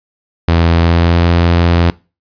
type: tone with pitch glide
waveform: sawtooth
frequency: 83.8 to 85.61 Hz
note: E2 to F2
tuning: +29 to -34 cents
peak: -4 dBFS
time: 0.48-1.9 s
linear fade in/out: 0 ms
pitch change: +37 cents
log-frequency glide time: 0.73-1.25 s
effects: noise-tail reverb RT60 0.3 s tail -22 dB re dry + resampled to 11025 Hz